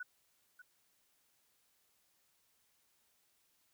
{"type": "tone with echo", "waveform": "sine", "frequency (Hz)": 1480, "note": "F#6", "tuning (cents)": 0, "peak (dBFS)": -40, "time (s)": [0, 0.03], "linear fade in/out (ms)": 5, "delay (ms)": 590, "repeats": 1, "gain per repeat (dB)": -12, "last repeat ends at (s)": 0.62, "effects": ["white hiss -75 dBFS RMS until 3.73 s"]}